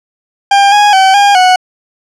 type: tone with pitch steps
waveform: 40% pulse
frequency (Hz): 799 / 827 / 765 / 809 / 737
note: G5 / G#5 / G5 / G#5 / F#5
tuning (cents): +33 / -8 / -42 / -46 / -7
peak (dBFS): -3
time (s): 0.51-1.56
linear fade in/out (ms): 5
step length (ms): 210
effects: low-pass 6000 Hz 12 dB/octave